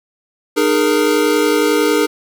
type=chord; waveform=square; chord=D# suspended fourth; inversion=none; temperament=equal with one note detuned; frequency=304.2 / 415.3 / 466.2 Hz; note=D#4 / G#4 / A#4; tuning=-39 / 0 / 0 cents; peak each=-17 dBFS; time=0.56-2.07 s; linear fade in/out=20 ms; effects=none